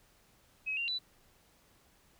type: tone with pitch steps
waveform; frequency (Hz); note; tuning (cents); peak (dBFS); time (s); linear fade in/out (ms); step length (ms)
sine; 2551 / 2771 / 3971; D#7 / F7 / B7; +43 / -14 / +9; -32; 0.66-0.99; 20; 110
effects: pink hiss -66 dBFS RMS until 2.19 s